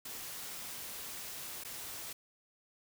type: noise with dropouts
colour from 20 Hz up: white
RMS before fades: -44 dBFS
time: 0.05-2.13 s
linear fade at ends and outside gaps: 5 ms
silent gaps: 1.638-1.647 s
effects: none